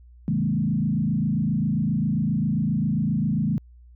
sine tone with frequency modulation, 184.8 Hz, F#3, 2 cents flat, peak -20 dBFS, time 0.28-3.58 s, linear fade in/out 0 ms, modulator 27.5 Hz, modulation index 1.9, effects added 60 Hz sine -46 dBFS peak until 3.95 s

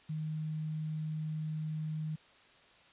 sine tone with quantisation, 155.56 Hz, D#3, in tune, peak -34 dBFS, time 0.09-2.16 s, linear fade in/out 10 ms, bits 10, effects white hiss -61 dBFS RMS until 2.92 s + resampled to 8000 Hz

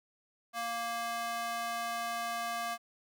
square tone with high-pass filter, 233.1 Hz, A#3, in tune, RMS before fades -36 dBFS, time 0.53-2.78 s, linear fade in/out 50 ms, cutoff 870 Hz, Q 1.9, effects none

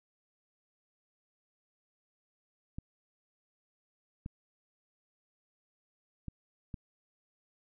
clicks, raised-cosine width 5 ms, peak -27 dBFS, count 4, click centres 2.785 / 4.261 / 6.283 / 6.742 s, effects none

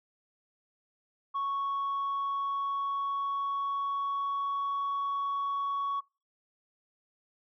sine tone with pitch glide, 1108.7 to 1117.7 Hz, C#6 to C#6, 0 to +14 cents, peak -27 dBFS, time 1.34-6.01 s, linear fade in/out 20 ms, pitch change +14 cents, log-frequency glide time 1.5-4.87 s, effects noise-tail reverb RT60 0.3 s tail -24 dB re dry + tanh soft clip ceiling -27 dBFS

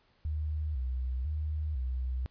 sine tone with vibrato, 69.7 Hz, C#2, 10 cents sharp, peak -30 dBFS, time 0.25-2.26 s, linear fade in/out 0 ms, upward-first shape square, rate 1 Hz, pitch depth 160 cents each way, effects pink hiss -68 dBFS RMS until 2.3 s + resampled to 11025 Hz

